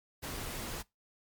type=noise; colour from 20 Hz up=pink; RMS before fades=-40 dBFS; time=0.22-0.83 s; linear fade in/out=20 ms
type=click train; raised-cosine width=2 ms; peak=-32 dBFS; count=10; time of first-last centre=0.29-0.742 s; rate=19.9 Hz
effects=noise-tail reverb RT60 0.2 s tail -22 dB re dry + MP3 96 kbps